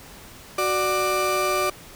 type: tone cluster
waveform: 35% pulse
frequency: 371 / 592 / 1184 Hz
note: F#4 / D5 / D6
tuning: +5 / +14 / +14 cents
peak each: -24 dBFS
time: 0.58-1.7 s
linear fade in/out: 5 ms
effects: pink hiss -44 dBFS RMS until 1.95 s